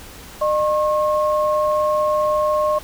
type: tone pair together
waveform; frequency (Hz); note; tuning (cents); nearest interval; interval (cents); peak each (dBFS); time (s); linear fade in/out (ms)
sine; 607 / 1081.6; D#5 / C#6; -43 / -43; minor seventh; 1000; -17 / -20; 0.41-2.79; 10
effects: added 60 Hz sine -47 dBFS peak until 2.83 s + pink hiss -39 dBFS RMS until 2.83 s